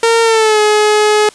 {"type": "tone with pitch glide", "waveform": "sawtooth", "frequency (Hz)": [458.8, 423.2], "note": ["A#4", "G#4"], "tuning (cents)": [-28, 33], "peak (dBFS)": -4, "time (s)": [0.03, 1.29], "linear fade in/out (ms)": 2, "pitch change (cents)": -139, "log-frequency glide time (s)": [0.22, 0.6], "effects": ["white hiss -40 dBFS RMS until 1.34 s", "resampled to 22050 Hz"]}